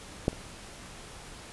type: clicks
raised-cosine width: 2 ms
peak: -10 / -30 dBFS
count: 2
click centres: 0.281 / 0.33 s
effects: pink hiss -46 dBFS RMS until 1.52 s + resampled to 24000 Hz